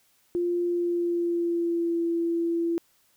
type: tone with pitch glide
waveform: sine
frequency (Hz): 349.2 to 336.9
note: F4 to E4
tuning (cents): 0 to +38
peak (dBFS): -23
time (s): 0.35-2.78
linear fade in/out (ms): 0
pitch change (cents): -62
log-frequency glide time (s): 0.64-2.03
effects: white hiss -65 dBFS RMS until 3.16 s